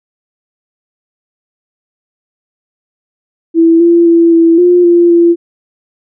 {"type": "tone with pitch steps", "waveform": "sine", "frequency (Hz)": [330.4, 340.7, 335.8, 331.8, 354.3, 345.1, 341.1], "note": ["E4", "F4", "E4", "E4", "F4", "F4", "F4"], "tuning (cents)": [4, -43, 32, 11, 25, -21, -41], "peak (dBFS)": -3, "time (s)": [3.54, 5.36], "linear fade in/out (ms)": 50, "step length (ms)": 260, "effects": []}